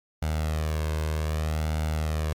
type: tone with flanger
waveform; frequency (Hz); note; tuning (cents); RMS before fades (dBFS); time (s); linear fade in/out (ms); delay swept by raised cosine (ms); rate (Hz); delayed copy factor
sawtooth; 77.78; D#2; 0; -27; 0.22-2.33; 5; 1.4 to 1.92; 0.64; +0.6
effects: MP3 96 kbps